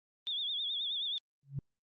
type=tone with vibrato; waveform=sine; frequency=3495 Hz; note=A7; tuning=12 cents flat; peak=-33 dBFS; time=0.27-1.18 s; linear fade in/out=0 ms; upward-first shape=triangle; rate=9.4 Hz; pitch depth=120 cents each way
type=tone with exponential growth; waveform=sine; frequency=138.59 Hz; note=C#3; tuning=in tune; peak=-30 dBFS; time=1.43-1.59 s; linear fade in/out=2 ms; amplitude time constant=33 ms
effects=Opus 24 kbps